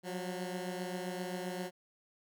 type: beating tone pair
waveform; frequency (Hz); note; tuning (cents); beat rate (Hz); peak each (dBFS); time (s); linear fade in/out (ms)
15% pulse; 180 / 187.6; F#3 / F#3; -47 / +24; 7.6; -32 / -37; 0.03-1.71; 50
effects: none